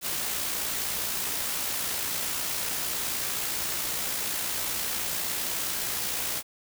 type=noise with amplitude modulation; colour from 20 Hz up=white; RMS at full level=-29 dBFS; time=0.01-6.43 s; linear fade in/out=50 ms; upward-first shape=sine; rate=59.6 Hz; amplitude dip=30%; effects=none